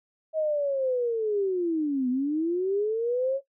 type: linear two-way sweep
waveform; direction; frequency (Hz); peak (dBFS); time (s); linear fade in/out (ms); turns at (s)
sine; down then up; 639 to 245.9 to 553; -23; 0.33-3.41; 50; 2.09
effects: noise-tail reverb RT60 0.1 s tail -17 dB re dry